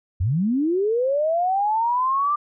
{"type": "linear sweep", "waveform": "sine", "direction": "up", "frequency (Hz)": [77.5, 1194], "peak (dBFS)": -18, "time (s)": [0.2, 2.36], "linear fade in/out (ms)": 10, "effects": []}